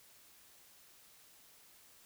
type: silence
effects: white hiss -62 dBFS RMS until 2.05 s